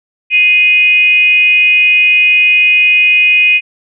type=tone with frequency modulation; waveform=sine; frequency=2489 Hz; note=D#7; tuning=in tune; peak=-5 dBFS; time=0.3-3.61 s; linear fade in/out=50 ms; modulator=392 Hz; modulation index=0.39; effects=none